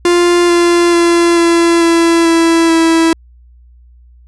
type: tone with pitch steps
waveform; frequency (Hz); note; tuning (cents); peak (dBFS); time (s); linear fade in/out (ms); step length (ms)
45% pulse; 349.2 / 345.6 / 342 / 338.5 / 335 / 331.5 / 328.1; F4 / F4 / F4 / E4 / E4 / E4 / E4; 0 / -18 / -36 / +46 / +28 / +10 / -8; -7; 0.05-3.13; 2; 440
effects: added 60 Hz sine -39 dBFS peak until 4.27 s + resampled to 24000 Hz